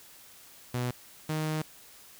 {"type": "tone pair in turn", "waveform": "sawtooth", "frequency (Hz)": [123.47, 155.56], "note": ["B2", "D#3"], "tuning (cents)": [0, 0], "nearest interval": "major third", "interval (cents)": 400, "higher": "second", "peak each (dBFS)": -25, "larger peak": "neither", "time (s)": [[0.74, 0.91], [1.29, 1.62]], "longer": "second", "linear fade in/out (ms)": 5, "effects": ["white hiss -53 dBFS RMS until 2.19 s"]}